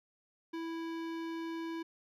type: tone with hard clipping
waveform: sine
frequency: 329.6 Hz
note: E4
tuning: in tune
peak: -39 dBFS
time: 0.53-1.83 s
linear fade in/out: 10 ms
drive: 18 dB
effects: none